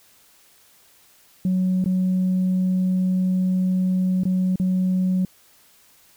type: tone with dropouts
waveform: sine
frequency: 185 Hz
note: F#3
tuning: in tune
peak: -16 dBFS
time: 1.45-5.25 s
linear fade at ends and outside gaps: 2 ms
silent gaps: 1.842-1.859 / 4.235-4.253 / 4.558-4.598 s
effects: tanh soft clip ceiling -15 dBFS + white hiss -55 dBFS RMS until 6.16 s